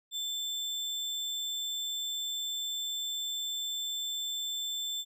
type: tone with sample-and-hold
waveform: sine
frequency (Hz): 3532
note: A7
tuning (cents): +6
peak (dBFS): -32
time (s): 0.11-5.05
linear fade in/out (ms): 50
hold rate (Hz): 11025
effects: resampled to 32000 Hz